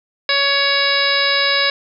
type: harmonic tone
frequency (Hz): 560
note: C#5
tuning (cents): +18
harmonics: 1 / 2 / 3 / 4 / 5 / 6 / 7 / 8 / 9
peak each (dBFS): -23 / -24 / -20 / -21 / -25 / -30 / -19 / -28 / -22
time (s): 0.29-1.7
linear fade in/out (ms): 2
effects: none